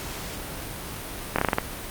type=slowing click train; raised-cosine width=0.5 ms; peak=-5 dBFS; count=7; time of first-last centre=1.36-1.584 s; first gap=25 ms; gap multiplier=1.16; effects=pink hiss -35 dBFS RMS until 1.9 s + Opus 48 kbps